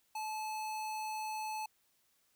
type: tone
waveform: square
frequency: 865 Hz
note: A5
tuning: 30 cents flat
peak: -38 dBFS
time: 0.15-1.66 s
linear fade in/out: 5 ms
effects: white hiss -74 dBFS RMS until 2.35 s